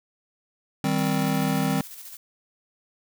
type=chord; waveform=square; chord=C minor; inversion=first; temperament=just; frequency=156.98 / 196.22 / 261.6 Hz; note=Eb3 / G3 / C4; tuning=+16 / +2 / 0 cents; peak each=-27 dBFS; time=0.84-1.81 s; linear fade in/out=2 ms
type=noise with tremolo; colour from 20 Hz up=blue; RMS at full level=-40 dBFS; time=0.98-2.17 s; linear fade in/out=2 ms; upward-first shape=square; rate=14 Hz; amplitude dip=40%
effects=none